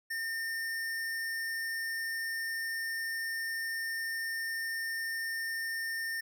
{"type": "tone", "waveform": "square", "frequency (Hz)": 1814, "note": "A#6", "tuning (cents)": -48, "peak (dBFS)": -34, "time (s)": [0.1, 6.21], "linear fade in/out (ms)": 10, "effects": []}